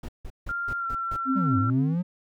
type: noise bursts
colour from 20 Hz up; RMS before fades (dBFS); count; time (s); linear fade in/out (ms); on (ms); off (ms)
brown; -35; 6; 0.03-1.166; 5; 56; 160
type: tone with pitch glide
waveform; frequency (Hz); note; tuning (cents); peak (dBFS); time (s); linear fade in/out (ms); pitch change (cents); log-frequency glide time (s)
sine; 1393 to 1354.1; F6 to E6; -5 to +46; -27; 0.49-1.7; 2; -49; 0.78-0.87
type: tone with tremolo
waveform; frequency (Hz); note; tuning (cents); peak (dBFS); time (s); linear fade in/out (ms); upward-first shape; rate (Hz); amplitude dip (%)
sine; 264.3; C4; +18; -21; 1.25-1.96; 50; triangle; 4.2; 65
type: linear two-way sweep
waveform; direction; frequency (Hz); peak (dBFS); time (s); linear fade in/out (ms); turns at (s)
triangle; down then up; 207.7 to 96.2 to 183.5; -21; 1.35-2.03; 20; 1.58
effects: none